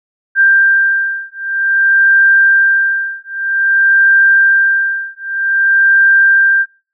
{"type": "beating tone pair", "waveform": "sine", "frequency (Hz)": [1583, 1583.52], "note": ["G6", "G6"], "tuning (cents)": [17, 17], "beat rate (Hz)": 0.52, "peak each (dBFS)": -11, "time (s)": [0.35, 6.66], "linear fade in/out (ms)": 50, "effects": ["noise-tail reverb RT60 0.4 s tail -26 dB re dry"]}